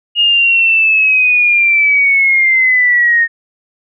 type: linear sweep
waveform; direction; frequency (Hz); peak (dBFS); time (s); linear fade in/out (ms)
sine; down; 2859 to 1839; -7; 0.15-3.28; 50
effects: none